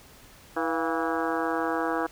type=harmonic tone with a mistuned harmonic; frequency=162.8 Hz; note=E3; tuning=21 cents flat; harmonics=2 / 3 / 4 / 5 / 6 / 7 / 8 / 9 / 10; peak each=-30 / -32 / -33 / -34 / -35 / -35 / -36 / -37 / -37 dBFS; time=0.56-2.07 s; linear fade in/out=10 ms; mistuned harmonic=4; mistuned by=+91 cents; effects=pink hiss -52 dBFS RMS until 2.11 s